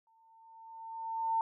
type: tone with exponential growth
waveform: sine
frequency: 902 Hz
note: A5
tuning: 43 cents sharp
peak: -26 dBFS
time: 0.07-1.41 s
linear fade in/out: 1 ms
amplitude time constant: 290 ms
effects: none